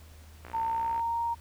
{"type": "click train", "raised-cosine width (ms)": 0.5, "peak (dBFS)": -29, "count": 34, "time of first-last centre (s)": [0.45, 0.995], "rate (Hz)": 60.5}
{"type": "tone with pitch glide", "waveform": "sine", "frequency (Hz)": [906, 932.5], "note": ["A#5", "A#5"], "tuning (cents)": [-50, 0], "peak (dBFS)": -27, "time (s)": [0.53, 1.35], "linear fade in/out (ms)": 20, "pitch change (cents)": 50, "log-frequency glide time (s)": [0.65, 1.21]}
{"effects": ["added 78 Hz sine -49 dBFS peak until 1.4 s", "pink hiss -57 dBFS RMS until 1.4 s"]}